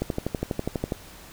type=click train; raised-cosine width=2 ms; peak=-12 dBFS; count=12; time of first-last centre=0.02-0.922 s; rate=12.2 Hz; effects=pink hiss -46 dBFS RMS until 1.32 s